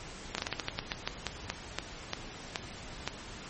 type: slowing click train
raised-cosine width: 0.2 ms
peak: -13 dBFS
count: 16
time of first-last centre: 0.35-3.076 s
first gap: 32 ms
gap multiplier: 1.22
effects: pink hiss -45 dBFS RMS until 3.49 s + MP3 32 kbps